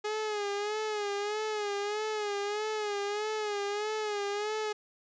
sawtooth tone with vibrato, 417.9 Hz, G#4, 11 cents sharp, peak -27 dBFS, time 0.04-4.73 s, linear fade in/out 10 ms, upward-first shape sine, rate 1.6 Hz, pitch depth 63 cents each way, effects resampled to 16000 Hz

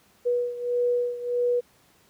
sine beating tone pair, 486.1 / 487.7 Hz, B4 / B4, -28 / -22 cents, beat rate 1.6 Hz, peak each -24 / -28 dBFS, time 0.25-1.61 s, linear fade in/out 20 ms, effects pink hiss -60 dBFS RMS until 2.09 s + high-pass 80 Hz 12 dB/octave

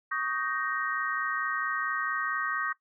sine chord, Eb dominant seventh, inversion third, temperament just, 1120.1 / 1244.5 / 1555.6 / 1866.8 Hz, Db6 / Eb6 / G6 / Bb6, +18 / 0 / -14 / +2 cents, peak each -34 dBFS, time 0.11-2.73 s, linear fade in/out 10 ms, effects noise-tail reverb RT60 0.1 s tail -17 dB re dry

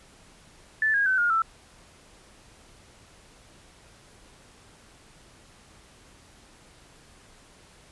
sine tone with pitch steps, 1752 / 1634.7 / 1525.2 / 1423.1 / 1327.8 Hz, A6 / G#6 / G6 / F6 / E6, -8 / -28 / -48 / +32 / +12 cents, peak -20 dBFS, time 0.82-1.42 s, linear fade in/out 2 ms, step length 120 ms, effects pink hiss -54 dBFS RMS until 7.91 s + resampled to 24000 Hz

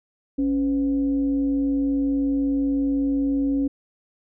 sine tone with frequency modulation, 277.2 Hz, C#4, in tune, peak -19 dBFS, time 0.38-3.68 s, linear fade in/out 10 ms, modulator 229 Hz, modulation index 0.32, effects none

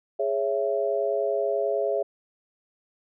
sine chord, C# minor, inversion second, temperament just, 415.8 / 554.4 / 665.2 Hz, G#4 / C#5 / E5, +2 / 0 / +16 cents, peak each -27 dBFS, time 0.19-2.03 s, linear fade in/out 10 ms, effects none

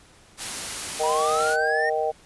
white noise, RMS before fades -31 dBFS, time 0.37-1.57 s, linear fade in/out 50 ms
sine chord, Eb major, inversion second, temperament just, 466.7 / 622.3 / 777.8 Hz, Bb4 / Eb5 / G5, +2 / 0 / -14 cents, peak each -26 dBFS, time 0.99-2.12 s, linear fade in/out 20 ms
triangle linear sweep, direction up, 932.3 to 1864.7 Hz, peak -22 dBFS, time 1.03-1.9 s, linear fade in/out 10 ms
effects pink hiss -53 dBFS RMS until 2.25 s + resampled to 24000 Hz

